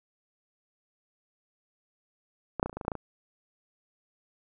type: clicks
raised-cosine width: 1 ms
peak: -16 / -9 / -18 / -24 / -30 / -21 / -21 / -30 / -10 / -19 / -22 dBFS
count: 11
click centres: 2.597 / 2.629 / 2.66 / 2.696 / 2.729 / 2.77 / 2.812 / 2.85 / 2.881 / 2.918 / 2.953 s
effects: none